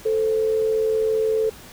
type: tone pair together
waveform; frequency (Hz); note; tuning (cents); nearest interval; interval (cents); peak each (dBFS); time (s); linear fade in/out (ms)
sine; 440 / 519.9; A4 / C5; 0 / -11; minor third; 289; -18 / -28; 0.05-1.5; 10
effects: pink hiss -43 dBFS RMS until 1.72 s